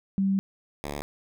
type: tone pair in turn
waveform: sine / 5% pulse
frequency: 194.3 / 72.36 Hz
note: G3 / D2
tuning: -15 / -25 cents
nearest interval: octave + perfect fourth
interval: 1710 cents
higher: first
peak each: -21 dBFS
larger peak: neither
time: 0.18-0.39 / 0.84-1.02 s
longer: first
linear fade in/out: 0 ms
effects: none